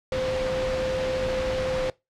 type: tone in noise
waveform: sine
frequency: 518 Hz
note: C5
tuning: 17 cents flat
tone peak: -25 dBFS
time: 0.12-1.9 s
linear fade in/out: 2 ms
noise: pink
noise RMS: -31 dBFS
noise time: 0.12-1.9 s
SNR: +3 dB
effects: noise-tail reverb RT60 0.2 s tail -21 dB re dry + low-pass 4000 Hz 12 dB/octave